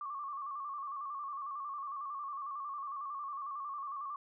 sine tone with vibrato, 1138 Hz, C#6, 45 cents sharp, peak -38 dBFS, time 0.01-4.16 s, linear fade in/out 2 ms, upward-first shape square, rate 11 Hz, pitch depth 64 cents each way, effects none

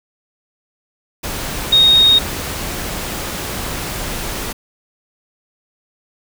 sine tone in noise, 3729 Hz, A#7, in tune, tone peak -7 dBFS, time 1.72-2.19 s, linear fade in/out 10 ms, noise pink, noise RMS -24 dBFS, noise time 1.23-4.53 s, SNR +14 dB, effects none

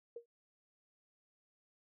sine tone with exponential decay, 470 Hz, A#4, 14 cents sharp, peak -40 dBFS, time 0.16-0.26 s, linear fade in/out 5 ms, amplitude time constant 21 ms, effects none

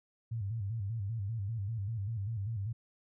sine tone with vibrato, 106.2 Hz, G#2, 39 cents sharp, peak -33 dBFS, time 0.31-2.73 s, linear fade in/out 10 ms, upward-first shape square, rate 5.1 Hz, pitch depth 130 cents each way, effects none

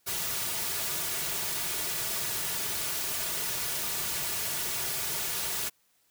white noise with comb filter, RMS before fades -32 dBFS, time 0.06-5.7 s, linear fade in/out 20 ms, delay 3.8 ms, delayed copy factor -0.6, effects white hiss -69 dBFS RMS until 6.1 s

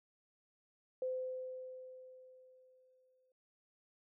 sine tone with exponential decay, 513 Hz, C5, 34 cents flat, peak -34 dBFS, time 1.02-3.32 s, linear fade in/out 2 ms, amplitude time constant 500 ms, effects none

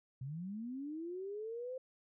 sine linear sweep, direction up, 123.47 to 523.3 Hz, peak -40 dBFS, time 0.21-1.78 s, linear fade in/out 5 ms, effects none

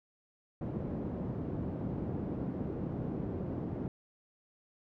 pink band-pass noise, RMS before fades -37 dBFS, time 0.61-3.88 s, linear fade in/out 2 ms, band 110 to 360 Hz, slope 12 dB/octave, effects none

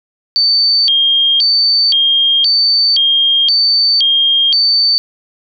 sine tone with vibrato, 3830 Hz, A#7, 46 cents sharp, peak -8 dBFS, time 0.36-4.98 s, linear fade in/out 0 ms, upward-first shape square, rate 0.96 Hz, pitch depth 300 cents each way, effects none

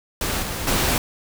pink noise with level steps, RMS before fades -24 / -28 / -20 dBFS, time 0.21-0.98 s, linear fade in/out 2 ms, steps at 0.42 / 0.67 s, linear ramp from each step 5 ms, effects none

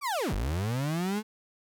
35% pulse linear two-way sweep, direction down then up, 1200 to 43.65 to 219.9 Hz, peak -26 dBFS, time 0.01-1.23 s, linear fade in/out 50 ms, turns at 0.34 s, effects none

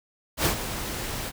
pink noise with ADSR envelope, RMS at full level -21 dBFS, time 0.37-1.32 s, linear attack 81 ms, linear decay 97 ms, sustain -11 dB, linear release 41 ms, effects none

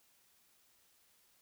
silence, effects white hiss -70 dBFS RMS until 1.41 s

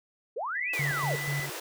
sine linear two-way sweep, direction up then down, 388.2 to 2664 to 388.2 Hz, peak -30 dBFS, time 0.36-1.16 s, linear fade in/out 10 ms, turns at 0.71 s
sine tone with pitch glide, 1975.5 to 1995 Hz, B6 to B6, 0 to +17 cents, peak -33 dBFS, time 0.55-1.46 s, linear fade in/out 5 ms, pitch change +17 cents, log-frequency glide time 1.14-1.25 s
pink high-pass noise, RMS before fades -38 dBFS, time 0.73-1.6 s, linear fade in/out 5 ms, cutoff 310 Hz, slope 96 dB/octave
sine tone with tremolo, 142.7 Hz, D3, 49 cents flat, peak -29 dBFS, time 0.79-1.5 s, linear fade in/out 5 ms, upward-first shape square, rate 4.1 Hz, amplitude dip 60%
effects none

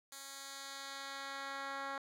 10% pulse tone with band-pass filter sweep, 274.6 Hz, C#4, 16 cents flat, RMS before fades -45 dBFS, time 0.12-1.98 s, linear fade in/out 2 ms, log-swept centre 8900 to 1300 Hz, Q 0.74, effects none

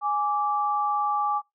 sine tone pair together, 830 / 1166.7 Hz, G#5 / D6, -1 / -12 cents, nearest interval tritone, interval 589 cents, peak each -25 dBFS, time 0.01-1.42 s, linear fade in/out 50 ms, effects noise-tail reverb RT60 0.2 s tail -24 dB re dry

